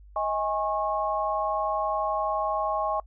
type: tone cluster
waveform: sine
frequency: 633 / 822 / 1090 Hz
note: D#5 / G#5 / C#6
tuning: +30 / -18 / -29 cents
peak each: -29 dBFS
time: 0.16-3 s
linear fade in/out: 2 ms
effects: noise-tail reverb RT60 0.1 s tail -24 dB re dry + added 50 Hz sine -47 dBFS peak until 3.06 s